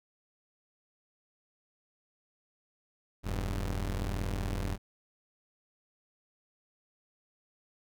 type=tone pair together; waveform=sawtooth; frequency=41.11 / 98 Hz; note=E1 / G2; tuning=-4 / 0 cents; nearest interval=octave + minor third; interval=1504 cents; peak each=-29 / -32 dBFS; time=3.23-4.78 s; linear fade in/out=50 ms; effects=none